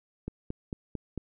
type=click train; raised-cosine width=3 ms; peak=-21 dBFS; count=5; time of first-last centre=0.28-1.177 s; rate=4.46 Hz; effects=none